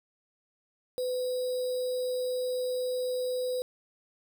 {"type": "tone with sample-and-hold", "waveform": "sine", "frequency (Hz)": 504, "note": "B4", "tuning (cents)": 35, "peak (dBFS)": -28, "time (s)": [0.98, 3.62], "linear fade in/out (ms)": 0, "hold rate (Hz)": 4410, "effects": []}